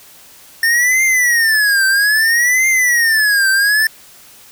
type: tone with vibrato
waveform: square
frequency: 1809 Hz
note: A6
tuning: 48 cents sharp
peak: -11 dBFS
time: 0.63-3.87 s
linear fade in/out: 2 ms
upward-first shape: triangle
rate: 0.61 Hz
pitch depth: 270 cents each way
effects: white hiss -42 dBFS RMS until 4.51 s